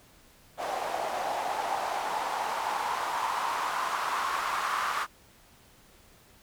white noise with band-pass filter sweep, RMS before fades -31 dBFS, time 0.57-5.07 s, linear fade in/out 50 ms, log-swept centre 700 to 1200 Hz, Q 4, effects pink hiss -58 dBFS RMS until 6.42 s

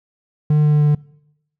triangle tone with pitch steps, 150.4 / 149.36 / 148.33 Hz, D3 / D3 / D3, +42 / +30 / +18 cents, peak -9 dBFS, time 0.5-0.95 s, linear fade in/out 5 ms, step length 150 ms, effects noise-tail reverb RT60 0.8 s tail -23 dB re dry

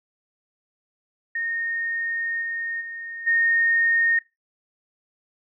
sine tone with level steps, 1844 Hz, A#6, 19 cents flat, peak -24 / -26 / -32 / -17 dBFS, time 1.35-4.19 s, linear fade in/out 5 ms, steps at 2.41 / 2.8 / 3.26 s, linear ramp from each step 20 ms, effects noise-tail reverb RT60 0.2 s tail -19 dB re dry

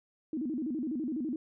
sine tone with vibrato, 277.8 Hz, C#4, 4 cents sharp, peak -31 dBFS, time 0.33-1.36 s, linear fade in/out 2 ms, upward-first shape square, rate 12 Hz, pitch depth 220 cents each way, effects none

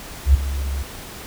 sine tone with ADSR envelope, 68.4 Hz, C#2, 23 cents flat, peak -6 dBFS, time 0.25-0.83 s, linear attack 94 ms, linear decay 10 ms, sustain -15 dB, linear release 7 ms, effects pink hiss -36 dBFS RMS until 1.26 s

